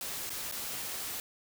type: noise with dropouts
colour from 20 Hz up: white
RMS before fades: -38 dBFS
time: 0.01-1.2 s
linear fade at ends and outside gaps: 1 ms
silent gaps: 0.295-0.303 / 0.514-0.522 s
effects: none